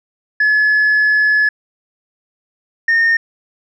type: tone pair in turn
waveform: sine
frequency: 1709 / 1830.8 Hz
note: G#6 / A#6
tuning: +49 / -32 cents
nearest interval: minor second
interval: 119 cents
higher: second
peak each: -8 dBFS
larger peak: neither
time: 0.4-1.49 / 2.88-3.17 s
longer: first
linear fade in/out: 5 ms
effects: tanh soft clip ceiling -8 dBFS